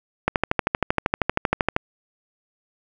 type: click train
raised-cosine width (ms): 0.5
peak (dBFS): -3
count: 20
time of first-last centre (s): 0.28-1.764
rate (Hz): 12.8
effects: none